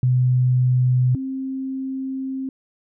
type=tone pair in turn; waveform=sine; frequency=126.3 / 265.2 Hz; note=B2 / C4; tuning=+39 / +23 cents; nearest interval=octave + minor second; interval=1284 cents; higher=second; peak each=-14 / -24 dBFS; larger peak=first; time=0.03-1.15 / 1.15-2.49 s; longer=second; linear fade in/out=2 ms; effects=none